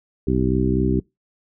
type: harmonic tone with a mistuned harmonic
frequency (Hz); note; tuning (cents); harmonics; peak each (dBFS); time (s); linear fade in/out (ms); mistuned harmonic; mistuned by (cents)
64; C2; -38; 1 / 2 / 3 / 4 / 5 / 6; -24 / -24 / -24 / -24 / -24 / -24; 0.27-1; 5; 1; +22
effects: noise-tail reverb RT60 0.2 s tail -24 dB re dry